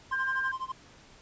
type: tone with tremolo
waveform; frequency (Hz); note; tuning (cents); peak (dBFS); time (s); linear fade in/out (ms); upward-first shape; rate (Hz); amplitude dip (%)
triangle; 1046.5; C6; 0; -28; 0.11-0.72; 5; sine; 12; 95
type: tone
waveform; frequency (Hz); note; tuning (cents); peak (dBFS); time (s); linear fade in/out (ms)
sine; 1594; G6; +28; -28; 0.12-0.52; 10
effects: pink hiss -55 dBFS RMS until 1.21 s + resampled to 16000 Hz